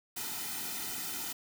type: noise with comb filter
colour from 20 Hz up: white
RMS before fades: -38 dBFS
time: 0.16-1.33 s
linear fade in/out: 10 ms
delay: 1.8 ms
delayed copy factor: -1
effects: none